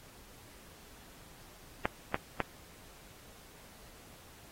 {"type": "clicks", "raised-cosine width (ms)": 0.5, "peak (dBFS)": -13, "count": 3, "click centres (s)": [1.855, 2.144, 2.403], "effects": ["pink hiss -56 dBFS RMS until 4.51 s", "AAC 48 kbps"]}